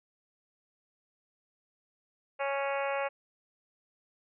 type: harmonic tone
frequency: 277.2 Hz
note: C#4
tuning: in tune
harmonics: 2 / 3 / 4 / 5 / 6 / 7 / 8 / 9 / 10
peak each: -32 / -36 / -39 / -41 / -43 / -44 / -42 / -43 / -46 dBFS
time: 2.39-3.09 s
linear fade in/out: 20 ms
effects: none